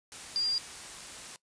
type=tone in noise; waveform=sine; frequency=4797 Hz; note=D8; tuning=36 cents sharp; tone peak=-26 dBFS; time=0.36-0.58 s; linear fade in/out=0 ms; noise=white; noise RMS=-44 dBFS; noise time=0.12-1.36 s; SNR=+15 dB; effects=noise-tail reverb RT60 0.1 s tail -19 dB re dry + resampled to 22050 Hz